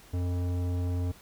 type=tone with tanh clipping; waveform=sine; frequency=88.9 Hz; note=F2; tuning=31 cents sharp; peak=-29 dBFS; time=0.13-1.12 s; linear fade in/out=10 ms; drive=15 dB; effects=pink hiss -54 dBFS RMS until 1.21 s